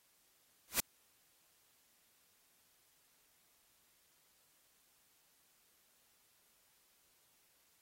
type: noise with exponential growth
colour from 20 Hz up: white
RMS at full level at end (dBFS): -27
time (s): 0.68-0.8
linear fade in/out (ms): 0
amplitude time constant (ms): 24
effects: white hiss -72 dBFS RMS until 7.81 s + AAC 48 kbps